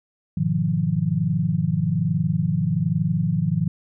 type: chord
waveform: sine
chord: F half-diminished seventh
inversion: first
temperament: equal with one note detuned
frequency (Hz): 103.83 / 123.47 / 155.56 / 176.75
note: Ab2 / Cb3 / Eb3 / F3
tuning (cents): 0 / 0 / 0 / +21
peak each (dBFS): -28 / -28 / -22 / -23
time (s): 0.37-3.68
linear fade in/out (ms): 5
effects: none